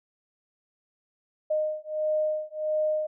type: beating tone pair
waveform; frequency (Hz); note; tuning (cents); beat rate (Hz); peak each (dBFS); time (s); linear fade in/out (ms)
sine; 615 / 616.5; D#5 / D#5; -20 / -16; 1.5; -28; 1.5-3.07; 10
effects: none